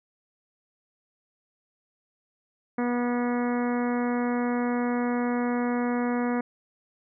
harmonic tone, 242.8 Hz, B3, 29 cents flat, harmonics 1 / 2 / 3 / 4 / 5 / 6 / 7 / 8 / 9, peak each -25 / -31 / -35 / -37 / -39 / -41 / -42 / -43 / -44 dBFS, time 2.78-6.41 s, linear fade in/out 5 ms, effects none

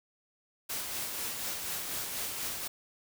white noise with tremolo, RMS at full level -35 dBFS, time 0.69-2.68 s, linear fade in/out 10 ms, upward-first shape sine, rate 4.1 Hz, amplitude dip 35%, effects none

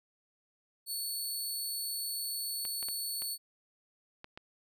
15% pulse tone, 4433 Hz, C#8, 1 cent flat, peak -28 dBFS, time 0.86-3.38 s, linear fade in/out 50 ms
clicks, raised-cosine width 0.3 ms, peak -29 dBFS, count 6, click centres 2.652 / 2.828 / 2.886 / 3.221 / 4.244 / 4.375 s
effects none

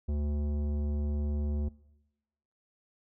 sine tone with tanh clipping, 73.42 Hz, D2, in tune, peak -30 dBFS, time 0.08-1.69 s, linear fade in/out 10 ms, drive 14 dB, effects noise-tail reverb RT60 1.0 s tail -23 dB re dry

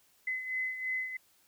sine beating tone pair, 2032 / 2035 Hz, B6 / C7, +49 / -49 cents, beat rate 3 Hz, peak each -33 / -40 dBFS, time 0.27-1.17 s, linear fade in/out 5 ms, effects white hiss -67 dBFS RMS until 1.47 s

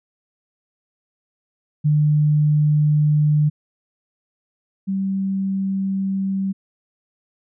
sine tone pair in turn, 150 / 193.36 Hz, D3 / G3, +37 / -23 cents, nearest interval major third, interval 440 cents, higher second, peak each -13 / -19 dBFS, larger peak first, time 1.84-3.5 / 4.87-6.53 s, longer neither, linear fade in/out 20 ms, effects none

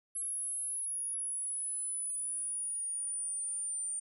sine linear sweep, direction down, 10820 to 9030 Hz, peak -34 dBFS, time 0.15-4 s, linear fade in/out 10 ms, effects none

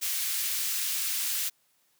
white high-pass noise, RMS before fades -30 dBFS, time 0.01-1.5 s, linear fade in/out 20 ms, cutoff 2100 Hz, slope 12 dB/octave, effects white hiss -69 dBFS RMS until 1.99 s + high-pass 100 Hz 12 dB/octave

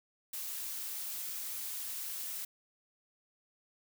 blue noise, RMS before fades -40 dBFS, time 0.33-2.45 s, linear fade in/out 5 ms, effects none

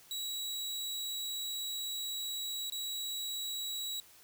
sawtooth tone with dropouts, 3888 Hz, B7, 28 cents flat, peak -33 dBFS, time 0.11-4 s, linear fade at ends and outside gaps 1 ms, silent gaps 2.699-2.722 s, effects white hiss -59 dBFS RMS until 4.23 s

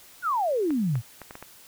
sine exponential sweep, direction down, 1533 to 106.9 Hz, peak -22 dBFS, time 0.22-1.02 s, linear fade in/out 50 ms
clicks, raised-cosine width 0.5 ms, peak -24 dBFS, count 6, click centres 0.706 / 0.955 / 1.217 / 1.309 / 1.354 / 1.426 s
effects white hiss -51 dBFS RMS until 1.67 s

